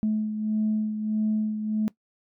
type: beating tone pair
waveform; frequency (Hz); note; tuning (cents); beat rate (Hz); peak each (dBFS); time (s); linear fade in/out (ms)
sine; 215 / 216.6; A3 / A3; -40 / -27; 1.6; -23 / -31; 0.03-1.88; 0
effects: noise-tail reverb RT60 0.1 s tail -20 dB re dry + tanh soft clip ceiling -17 dBFS